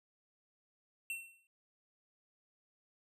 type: tone with exponential decay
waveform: square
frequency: 2709 Hz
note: E7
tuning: 47 cents sharp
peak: -36 dBFS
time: 1.1-1.47 s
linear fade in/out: 1 ms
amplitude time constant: 79 ms
effects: resampled to 32000 Hz